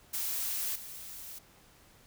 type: noise with level steps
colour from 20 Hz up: blue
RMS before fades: -34 / -45 dBFS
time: 0.13-1.39 s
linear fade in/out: 10 ms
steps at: 0.75 s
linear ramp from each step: 10 ms
effects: pink hiss -60 dBFS RMS until 2.06 s